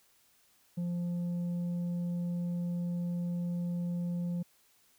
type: tone with tanh clipping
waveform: sine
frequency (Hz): 174.4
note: F3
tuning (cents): -2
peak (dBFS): -32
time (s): 0.77-4.43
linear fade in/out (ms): 10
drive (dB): 4
effects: white hiss -67 dBFS RMS until 4.98 s